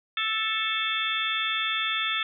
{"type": "harmonic tone with a mistuned harmonic", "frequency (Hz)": 440, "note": "A4", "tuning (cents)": 0, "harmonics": [3, 4, 5, 6, 7, 8], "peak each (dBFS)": [-31, -33, -33, -32, -34, -30], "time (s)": [0.17, 2.23], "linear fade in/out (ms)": 2, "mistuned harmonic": 7, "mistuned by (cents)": 88, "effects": []}